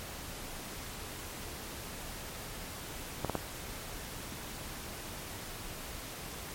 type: clicks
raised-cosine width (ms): 1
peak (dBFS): -17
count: 3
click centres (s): 3.247 / 3.297 / 3.353
effects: pink hiss -43 dBFS RMS until 6.54 s + MP3 64 kbps